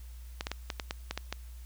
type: clicks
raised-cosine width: 0.2 ms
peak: -16 dBFS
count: 9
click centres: 0.409 / 0.469 / 0.516 / 0.702 / 0.798 / 0.909 / 1.11 / 1.176 / 1.326 s
effects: added 60 Hz sine -43 dBFS peak until 1.65 s + white hiss -60 dBFS RMS until 1.65 s